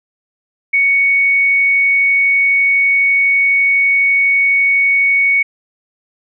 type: tone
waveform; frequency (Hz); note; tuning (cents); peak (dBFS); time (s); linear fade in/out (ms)
sine; 2227; C#7; +7; -9; 0.73-5.43; 10
effects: none